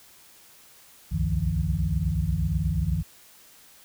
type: tone cluster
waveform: sine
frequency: 62.1 / 70.4 / 92.4 / 149.9 / 168.5 Hz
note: B1 / C#2 / F#2 / D3 / E3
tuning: +10 / +27 / -2 / +36 / +38 cents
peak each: -29 dBFS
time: 1.11-3.03 s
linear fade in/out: 20 ms
effects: white hiss -53 dBFS RMS until 3.84 s